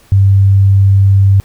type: tone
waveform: sine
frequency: 98 Hz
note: G2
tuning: in tune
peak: -4 dBFS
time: 0.12-1.4 s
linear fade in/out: 0 ms
effects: pink hiss -46 dBFS RMS until 1.44 s